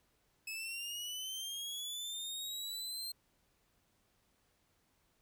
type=linear sweep; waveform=sawtooth; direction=up; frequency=2579 to 4186 Hz; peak=-37 dBFS; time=0.47-3.12 s; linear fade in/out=5 ms; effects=pink hiss -75 dBFS RMS until 5.21 s